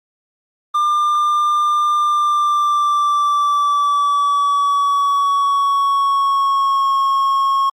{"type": "tone with pitch glide", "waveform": "triangle", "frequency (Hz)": [1197, 1091.3], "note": ["D6", "C#6"], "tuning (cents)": [33, -27], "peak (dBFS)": -11, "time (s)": [0.74, 7.7], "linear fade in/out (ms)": 10, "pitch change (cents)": -160, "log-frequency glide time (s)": [1.95, 6.95], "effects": ["Opus 32 kbps"]}